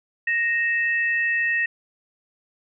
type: tone pair together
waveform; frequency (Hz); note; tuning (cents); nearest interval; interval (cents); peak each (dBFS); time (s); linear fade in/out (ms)
sine; 1864.7 / 2632; A#6 / E7; 0 / -3; tritone; 597; -20 / -27; 0.27-1.66; 5
effects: none